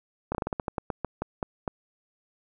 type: slowing click train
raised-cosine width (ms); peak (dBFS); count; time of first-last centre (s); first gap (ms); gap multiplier
1; -14; 14; 0.32-1.678; 28; 1.2
effects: none